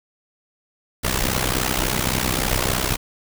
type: noise with amplitude modulation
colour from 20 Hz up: pink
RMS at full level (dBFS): -18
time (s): 1.03-2.97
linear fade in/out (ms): 20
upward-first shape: sine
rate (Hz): 63.5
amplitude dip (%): 85
effects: none